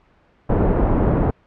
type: low-pass noise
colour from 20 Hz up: pink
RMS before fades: -17 dBFS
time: 0.49-1.31 s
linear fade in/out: 10 ms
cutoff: 700 Hz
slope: 12 dB/octave
effects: pink hiss -56 dBFS RMS until 1.46 s + low-pass 2000 Hz 12 dB/octave